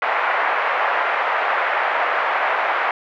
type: band-pass noise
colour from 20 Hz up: pink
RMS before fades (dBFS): -20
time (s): 0.02-2.91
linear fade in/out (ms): 2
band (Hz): 640 to 2100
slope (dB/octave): 24
effects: none